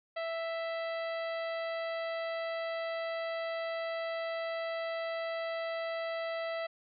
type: harmonic tone with a mistuned harmonic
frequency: 660 Hz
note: E5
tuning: 2 cents sharp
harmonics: 1 / 2 / 3 / 4 / 5 / 6 / 7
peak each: -34 / -43 / -42 / -49 / -51 / -52 / -55 dBFS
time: 0.16-6.67 s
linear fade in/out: 10 ms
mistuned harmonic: 5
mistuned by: -31 cents
effects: MP3 96 kbps